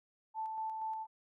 sine tone with tremolo, 880 Hz, A5, in tune, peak -35 dBFS, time 0.34-1.07 s, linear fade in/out 50 ms, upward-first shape square, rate 4.2 Hz, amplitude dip 30%, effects none

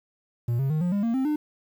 triangle tone with pitch steps, 118.8 / 135.68 / 154.96 / 176.97 / 202.1 / 230.8 / 263.6 / 301.1 Hz, A#2 / C#3 / D#3 / F3 / G#3 / A#3 / C4 / D4, +33 / -37 / -7 / +23 / -47 / -17 / +13 / +43 cents, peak -20 dBFS, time 0.48-1.36 s, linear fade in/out 5 ms, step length 110 ms, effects 9-bit

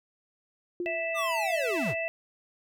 sine tone with exponential decay, 350.9 Hz, F4, 8 cents sharp, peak -27 dBFS, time 0.8-1.16 s, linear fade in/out 2 ms, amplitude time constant 78 ms
harmonic tone, 659.3 Hz, E5, in tune, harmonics 1 / 3 / 4, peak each -31 / -36 / -33 dBFS, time 0.86-2.08 s, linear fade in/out 0 ms
square linear sweep, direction down, 1238 to 75 Hz, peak -30 dBFS, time 1.14-1.95 s, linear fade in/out 50 ms
effects none

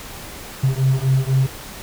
triangle beating tone pair, 130.81 / 134.81 Hz, C3 / C#3, 0 / -48 cents, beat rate 4 Hz, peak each -15 dBFS, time 0.63-1.47 s, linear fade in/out 10 ms, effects tanh soft clip ceiling -8 dBFS + pink hiss -35 dBFS RMS until 1.82 s

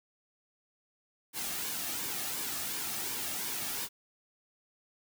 white noise with flanger, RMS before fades -36 dBFS, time 1.33-3.89 s, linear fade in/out 50 ms, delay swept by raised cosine 1.5 to 2.04 ms, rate 2.8 Hz, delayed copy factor -0.5, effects none

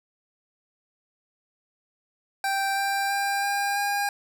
25% pulse tone with pitch steps, 784 / 790.4 / 796.8 / 803.3 / 809.8 Hz, G5 / G5 / G5 / G5 / G#5, 0 / +14 / +28 / +42 / -44 cents, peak -20 dBFS, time 2.44-4.09 s, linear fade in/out 2 ms, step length 330 ms, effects none

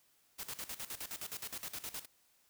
white noise with tremolo, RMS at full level -42 dBFS, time 0.38-2.06 s, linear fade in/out 20 ms, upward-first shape square, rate 9.6 Hz, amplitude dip 80%, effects white hiss -71 dBFS RMS until 2.49 s

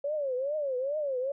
sine tone with vibrato, 554.4 Hz, C#5, in tune, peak -28 dBFS, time 0.04-1.32 s, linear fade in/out 5 ms, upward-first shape triangle, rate 2.4 Hz, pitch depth 210 cents each way, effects none

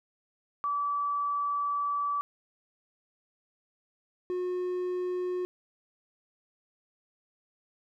sine / triangle tone pair in turn, 1153 / 362 Hz, D6 / F#4, -32 / -38 cents, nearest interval octave + minor sixth, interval 2006 cents, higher first, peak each -27 dBFS, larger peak neither, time 0.64-2.21 / 4.3-5.45 s, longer first, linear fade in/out 0 ms, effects none

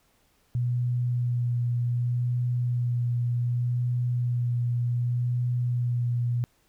sine tone with vibrato, 121.6 Hz, B2, 26 cents flat, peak -23 dBFS, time 0.55-6.44 s, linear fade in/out 0 ms, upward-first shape sine, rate 0.66 Hz, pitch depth 15 cents each way, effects pink hiss -66 dBFS RMS until 6.68 s

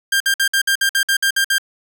sawtooth tone bursts, 1594 Hz, G6, 28 cents sharp, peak -10 dBFS, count 11, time 0.12-1.583 s, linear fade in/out 5 ms, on 83 ms, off 55 ms, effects 7-bit

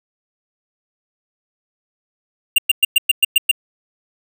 square tone bursts, 2794 Hz, F7, in tune, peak -9 dBFS, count 8, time 2.56-3.514 s, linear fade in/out 5 ms, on 23 ms, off 110 ms, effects none

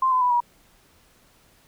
sine tone with pitch steps, 1046.5 / 1017.3 / 988.9 / 961.3 Hz, C6 / C6 / B5 / B5, 0 / -49 / +2 / -47 cents, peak -17 dBFS, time 0.02-0.404 s, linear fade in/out 5 ms, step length 96 ms, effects pink hiss -58 dBFS RMS until 1.67 s

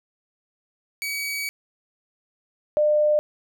sawtooth / sine tone pair in turn, 2269 / 601 Hz, C#7 / D5, +40 / +40 cents, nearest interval octave + major seventh, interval 2300 cents, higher first, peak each -23 / -16 dBFS, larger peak second, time 1.02-1.49 / 2.77-3.19 s, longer first, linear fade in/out 0 ms, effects none

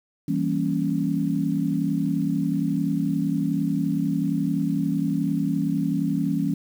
sine chord, E diminished seventh, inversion none, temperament equal, 164.81 / 196 / 233.1 / 277.2 Hz, E3 / G3 / Bb3 / Db4, 0 / 0 / 0 / 0 cents, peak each -26 / -27 / -29 / -25 dBFS, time 0.28-6.54 s, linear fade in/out 5 ms, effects 8-bit

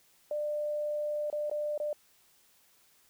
sine tone with dropouts, 596 Hz, D5, 25 cents sharp, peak -30 dBFS, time 0.31-1.93 s, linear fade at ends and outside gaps 2 ms, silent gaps 1.301-1.327 / 1.498-1.513 / 1.778-1.8 s, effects white hiss -65 dBFS RMS until 3.09 s

